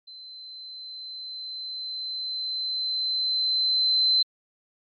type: tone with level ramp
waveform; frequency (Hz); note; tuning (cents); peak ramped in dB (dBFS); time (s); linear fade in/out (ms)
sine; 4069; C8; -49; -41 to -17; 0.07-4.23; 10
effects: MP3 48 kbps